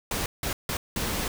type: noise bursts at uneven times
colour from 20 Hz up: pink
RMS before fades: -29 dBFS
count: 4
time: 0.11-0.26 / 0.43-0.53 / 0.69-0.77 / 0.96-1.28 s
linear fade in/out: 2 ms
effects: none